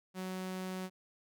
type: tone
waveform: sawtooth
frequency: 186.1 Hz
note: F#3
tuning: 10 cents sharp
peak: -34 dBFS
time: 0.14-0.9 s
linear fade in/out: 50 ms
effects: none